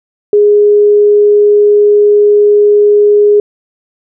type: tone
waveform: sine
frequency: 414.3 Hz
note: G#4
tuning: 4 cents flat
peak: -3 dBFS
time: 0.33-3.4 s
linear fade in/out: 2 ms
effects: none